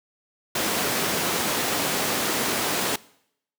pink high-pass noise, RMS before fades -25 dBFS, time 0.55-2.96 s, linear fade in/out 5 ms, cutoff 220 Hz, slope 12 dB/octave, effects noise-tail reverb RT60 0.7 s tail -21 dB re dry

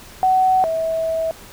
sine tone pair in turn, 750 / 649.3 Hz, F#5 / E5, +23 / -26 cents, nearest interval major second, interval 249 cents, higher first, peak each -12 / -18 dBFS, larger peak first, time 0.23-0.64 / 0.64-1.31 s, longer second, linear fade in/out 0 ms, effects pink hiss -41 dBFS RMS until 1.52 s

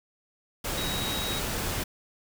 sine tone in noise, 3812 Hz, A#7, 38 cents sharp, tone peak -33 dBFS, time 0.77-1.4 s, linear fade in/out 10 ms, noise pink, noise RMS -31 dBFS, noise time 0.64-1.84 s, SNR -5 dB, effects none

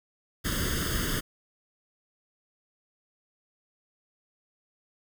pink noise with comb filter, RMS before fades -29 dBFS, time 0.44-1.21 s, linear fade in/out 20 ms, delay 0.61 ms, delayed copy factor +0.95, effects none

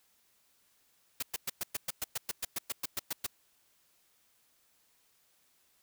white noise bursts, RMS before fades -34 dBFS, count 16, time 1.2-3.266 s, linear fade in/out 5 ms, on 26 ms, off 110 ms, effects white hiss -70 dBFS RMS until 5.82 s

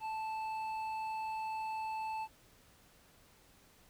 sine tone with hard clipping, 878 Hz, A5, 4 cents flat, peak -38 dBFS, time 0-2.28 s, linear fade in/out 50 ms, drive 7 dB, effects pink hiss -64 dBFS RMS until 3.89 s

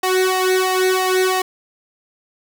sawtooth tone with flanger, 372.6 Hz, F#4, 12 cents sharp, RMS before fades -17 dBFS, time 0.03-1.42 s, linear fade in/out 5 ms, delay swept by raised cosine 1.6 to 2.2 ms, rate 3 Hz, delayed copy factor +0.95, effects none

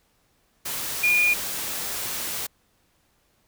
sine tone in noise, 2430 Hz, D#7, 42 cents flat, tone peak -17 dBFS, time 1.03-1.34 s, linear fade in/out 10 ms, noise white, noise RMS -30 dBFS, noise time 0.65-2.47 s, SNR +10 dB, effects pink hiss -66 dBFS RMS until 3.47 s

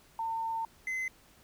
sine / triangle tone pair in turn, 904 / 2049 Hz, A5 / C7, +47 / -37 cents, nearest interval octave + major second, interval 1416 cents, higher second, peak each -31 / -30 dBFS, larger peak second, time 0.19-0.65 / 0.87-1.08 s, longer first, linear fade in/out 2 ms, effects pink hiss -61 dBFS RMS until 1.43 s

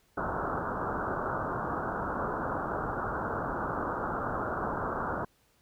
white low-pass noise, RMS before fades -33 dBFS, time 0.17-5.25 s, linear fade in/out 5 ms, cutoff 1500 Hz, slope 96 dB/octave, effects pink hiss -68 dBFS RMS until 5.61 s

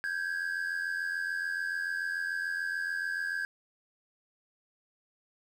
triangle tone pair together, 1574.3 / 1661.2 Hz, G6 / G#6, +7 / 0 cents, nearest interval minor second, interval 93 cents, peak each -31 / -32 dBFS, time 0.04-3.45 s, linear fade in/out 0 ms, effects tanh soft clip ceiling -23 dBFS + 10-bit

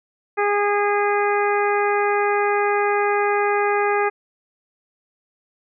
harmonic tone, 409.9 Hz, G#4, 23 cents flat, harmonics 1 / 2 / 3 / 4 / 5 / 6, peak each -20 / -22 / -25 / -27 / -28 / -32 dBFS, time 0.37-4.1 s, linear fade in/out 20 ms, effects none

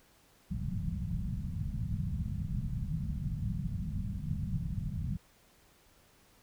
white low-pass noise, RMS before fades -35 dBFS, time 0.5-5.17 s, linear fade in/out 10 ms, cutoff 190 Hz, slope 48 dB/octave, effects pink hiss -64 dBFS RMS until 6.42 s

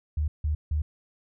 sine tone bursts, 75.6 Hz, D#2, 49 cents flat, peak -23 dBFS, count 3, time 0.17-0.82 s, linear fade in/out 5 ms, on 110 ms, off 160 ms, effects none

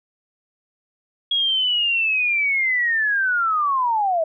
sine linear sweep, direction down, 3322 to 624 Hz, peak -17 dBFS, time 1.31-4.24 s, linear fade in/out 5 ms, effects none

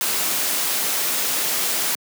white noise, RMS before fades -22 dBFS, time 0.01-1.95 s, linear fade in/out 0 ms, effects high-pass 200 Hz 12 dB/octave

